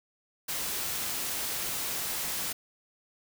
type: noise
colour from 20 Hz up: white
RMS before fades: -33 dBFS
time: 0.48-2.53 s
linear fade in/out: 10 ms
effects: none